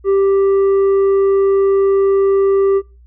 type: tone with tanh clipping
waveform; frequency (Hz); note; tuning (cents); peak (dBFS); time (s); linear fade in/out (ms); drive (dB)
sine; 392; G4; 0; -11; 0.04-2.82; 50; 5
effects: noise-tail reverb RT60 0.3 s tail -22 dB re dry + added 60 Hz sine -41 dBFS peak until 3.06 s